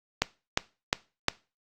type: click train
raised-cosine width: 0.2 ms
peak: -4 dBFS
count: 4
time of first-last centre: 0.22-1.284 s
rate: 2.82 Hz
effects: noise-tail reverb RT60 0.3 s tail -20 dB re dry + Opus 48 kbps